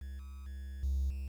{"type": "tone with level steps", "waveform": "triangle", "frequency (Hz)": 67.3, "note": "C2", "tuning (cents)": 49, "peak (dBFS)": [-38, -41, -38, -26, -34], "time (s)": [0.01, 1.28], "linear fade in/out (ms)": 5, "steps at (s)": [0.19, 0.46, 0.83, 1.1], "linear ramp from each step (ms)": 5, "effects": ["tanh soft clip ceiling -26 dBFS", "10-bit"]}